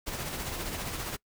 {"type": "noise with tremolo", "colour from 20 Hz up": "pink", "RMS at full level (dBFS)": -34, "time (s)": [0.06, 1.17], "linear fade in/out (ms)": 20, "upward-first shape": "sine", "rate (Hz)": 15, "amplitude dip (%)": 40, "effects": ["noise-tail reverb RT60 0.1 s tail -23 dB re dry"]}